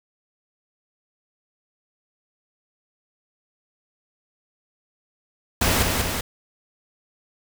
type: noise with echo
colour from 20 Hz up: pink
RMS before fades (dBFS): -20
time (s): 5.61-5.83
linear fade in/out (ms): 5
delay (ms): 190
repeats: 2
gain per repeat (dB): -3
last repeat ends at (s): 6.21
effects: none